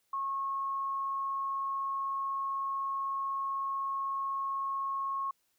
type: tone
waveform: sine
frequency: 1091 Hz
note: C#6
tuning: 28 cents flat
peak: -31 dBFS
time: 0.13-5.31 s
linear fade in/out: 5 ms
effects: white hiss -75 dBFS RMS until 5.58 s